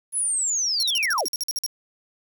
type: linear sweep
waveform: sine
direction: down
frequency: 10548 to 180.6 Hz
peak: -21 dBFS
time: 0.12-1.27 s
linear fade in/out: 50 ms
type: tone bursts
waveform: sawtooth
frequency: 5588 Hz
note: F8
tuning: in tune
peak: -21 dBFS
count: 12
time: 0.8-1.663 s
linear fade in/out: 0 ms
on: 27 ms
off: 49 ms
effects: 9-bit